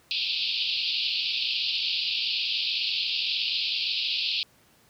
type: band-pass noise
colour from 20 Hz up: white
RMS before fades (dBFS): -28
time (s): 0.11-4.43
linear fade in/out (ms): 0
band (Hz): 2500 to 4800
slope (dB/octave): 96
effects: pink hiss -60 dBFS RMS until 4.89 s + high-pass 80 Hz 12 dB/octave